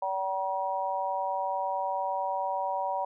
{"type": "harmonic tone", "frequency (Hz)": 191.1, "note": "G3", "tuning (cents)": -44, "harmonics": [3, 4, 5], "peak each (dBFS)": [-34, -32, -31], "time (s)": [0.02, 3.05], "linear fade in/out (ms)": 5, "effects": []}